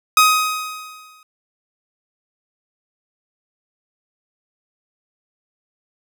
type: tone with exponential decay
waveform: sawtooth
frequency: 1257 Hz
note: D#6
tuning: 17 cents sharp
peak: -4 dBFS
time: 0.17-1.23 s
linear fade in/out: 2 ms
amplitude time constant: 230 ms
effects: none